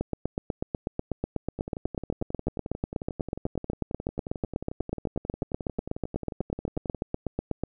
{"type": "two click trains", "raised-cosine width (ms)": 2, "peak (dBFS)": [-14, -21], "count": [63, 61], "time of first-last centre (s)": [[0.01, 7.636], [1.59, 6.947]], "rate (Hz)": [8.13, 11.2], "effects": []}